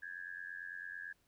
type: tone with amplitude modulation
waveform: sine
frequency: 1661.2 Hz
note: G#6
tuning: in tune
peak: -39 dBFS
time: 0.02-1.13 s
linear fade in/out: 10 ms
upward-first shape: sine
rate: 89 Hz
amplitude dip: 95%
effects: pink hiss -75 dBFS RMS until 1.27 s